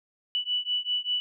sine beating tone pair, 2960 / 2965.1 Hz, F#7 / F#7, 0 / +3 cents, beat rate 5.1 Hz, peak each -29 dBFS, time 0.35-1.2 s, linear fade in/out 0 ms, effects none

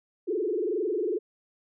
sine tone with frequency modulation, 392 Hz, G4, in tune, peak -25 dBFS, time 0.27-1.19 s, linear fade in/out 20 ms, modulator 22.1 Hz, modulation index 2.6, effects none

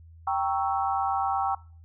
sine chord, G diminished seventh, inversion none, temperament equal, 784 / 932.3 / 1108.7 / 1318.5 Hz, G5 / Bb5 / Db6 / Fb6, 0 / 0 / 0 / 0 cents, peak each -26 / -32 / -31 / -32 dBFS, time 0.27-1.55 s, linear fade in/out 5 ms, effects noise-tail reverb RT60 0.4 s tail -21 dB re dry + added 82 Hz sine -47 dBFS peak until 1.84 s

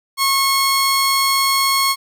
sawtooth tone pair together, 1089 / 2178 Hz, C#6 / C#7, -31 / -31 cents, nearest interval octave, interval 1200 cents, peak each -12 dBFS, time 0.17-1.96 s, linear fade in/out 50 ms, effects none

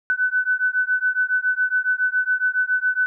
sine beating tone pair, 1500 / 1507.2 Hz, F#6 / F#6, +23 / +32 cents, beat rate 7.2 Hz, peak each -21 dBFS, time 0.1-3.06 s, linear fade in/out 0 ms, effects none

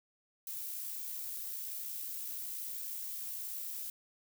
violet noise with amplitude modulation, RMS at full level -40 dBFS, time 0.47-3.9 s, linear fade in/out 2 ms, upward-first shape sine, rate 61.1 Hz, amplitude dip 25%, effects none

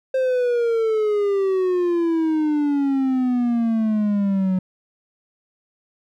triangle exponential sweep, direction down, 528 to 184 Hz, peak -15 dBFS, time 0.14-4.59 s, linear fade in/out 5 ms, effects none

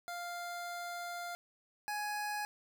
25% pulse tone pair in turn, 698.5 / 834.7 Hz, F5 / G#5, 0 / +9 cents, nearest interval minor third, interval 309 cents, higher second, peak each -36 / -32 dBFS, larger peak second, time 0.08-1.35 / 1.88-2.45 s, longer first, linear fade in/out 0 ms, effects none

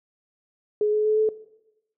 sine tone with pitch steps, 421.1 / 425.5 / 429.9 / 434.4 Hz, G#4 / G#4 / A4 / A4, +24 / +42 / -40 / -22 cents, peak -18 dBFS, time 0.81-1.29 s, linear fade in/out 2 ms, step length 120 ms, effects noise-tail reverb RT60 0.9 s tail -17 dB re dry

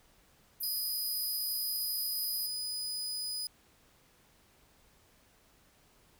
pink band-pass noise, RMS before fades -38 dBFS, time 0.6-2.47 s, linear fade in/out 10 ms, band 11000 to 15000 Hz, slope 96 dB/octave
sawtooth tone, 4978 Hz, D#8, in tune, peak -32 dBFS, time 0.63-3.47 s, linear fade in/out 2 ms
effects pink hiss -65 dBFS RMS until 6.19 s

